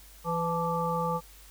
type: harmonic tone with a mistuned harmonic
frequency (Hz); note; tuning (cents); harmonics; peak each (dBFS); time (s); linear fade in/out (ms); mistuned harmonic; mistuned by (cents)
167.2; E3; +25; 1 / 3 / 5 / 7; -32 / -32 / -32 / -32; 0.24-1.21; 50; 5; +72
effects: added 50 Hz sine -52 dBFS peak until 1.5 s + white hiss -54 dBFS RMS until 1.5 s